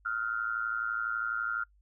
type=tone with amplitude modulation; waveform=sine; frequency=1396.9 Hz; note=F6; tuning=in tune; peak=-26 dBFS; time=0.05-1.64 s; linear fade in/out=10 ms; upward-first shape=sine; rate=112 Hz; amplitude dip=85%; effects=noise-tail reverb RT60 0.1 s tail -25 dB re dry + added 50 Hz sine -61 dBFS peak until 1.81 s